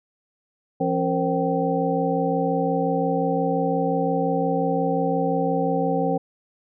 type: tone cluster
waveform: sine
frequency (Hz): 170.7 / 270.8 / 463.3 / 529 / 774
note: F3 / C#4 / A#4 / C5 / G5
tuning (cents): -39 / -40 / -11 / +19 / -22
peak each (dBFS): -26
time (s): 0.8-6.18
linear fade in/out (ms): 10
effects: none